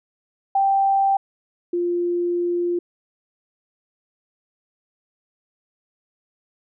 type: tone pair in turn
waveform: sine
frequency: 784 / 349.2 Hz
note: G5 / F4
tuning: 0 / 0 cents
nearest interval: octave + major second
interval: 1400 cents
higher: first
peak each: -15 / -19 dBFS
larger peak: first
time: 0.55-1.17 / 1.73-2.79 s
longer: second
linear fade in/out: 5 ms
effects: none